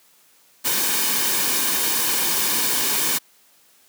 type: noise with comb filter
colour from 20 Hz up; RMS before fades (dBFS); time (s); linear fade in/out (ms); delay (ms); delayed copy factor
white; -21; 0.64-3.19; 20; 1.5; -0.55
effects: white hiss -56 dBFS RMS until 3.88 s + high-pass 150 Hz 12 dB/octave